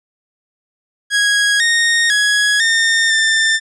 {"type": "tone with pitch steps", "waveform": "sawtooth", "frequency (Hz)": [1652, 1853, 1671, 1821, 1789], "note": ["G#6", "A#6", "G#6", "A#6", "A6"], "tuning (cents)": [-10, -11, 10, -41, 28], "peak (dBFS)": -8, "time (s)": [1.1, 3.6], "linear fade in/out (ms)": 50, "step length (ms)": 500, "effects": ["resampled to 22050 Hz"]}